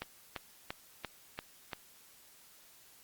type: click train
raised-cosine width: 0.3 ms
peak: -21 dBFS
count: 6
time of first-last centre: 0.02-1.732 s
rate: 2.92 Hz
effects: white hiss -60 dBFS RMS until 3.03 s + Opus 48 kbps